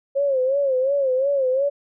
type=tone with vibrato; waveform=sine; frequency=538 Hz; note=C5; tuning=48 cents sharp; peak=-17 dBFS; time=0.15-1.7 s; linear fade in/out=20 ms; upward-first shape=sine; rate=2.8 Hz; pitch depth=99 cents each way; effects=none